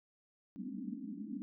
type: band-pass noise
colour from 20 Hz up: pink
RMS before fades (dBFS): -43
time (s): 0.56-1.42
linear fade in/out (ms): 0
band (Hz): 190 to 300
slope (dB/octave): 96
effects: none